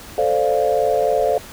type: chord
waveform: sine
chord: D minor seventh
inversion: second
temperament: equal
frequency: 440 / 523.3 / 587.3 / 698.5 Hz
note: A4 / C5 / D5 / F5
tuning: 0 / 0 / 0 / 0 cents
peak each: -20 dBFS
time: 0.18-1.38 s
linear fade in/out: 2 ms
effects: tanh soft clip ceiling -4 dBFS + pink hiss -38 dBFS RMS until 1.52 s